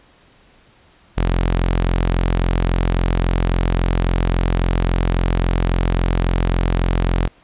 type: tone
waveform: sawtooth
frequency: 43.65 Hz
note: F1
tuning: in tune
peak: -11 dBFS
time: 1.17-7.28 s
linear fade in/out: 10 ms
effects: pink hiss -52 dBFS RMS until 7.43 s + resampled to 8000 Hz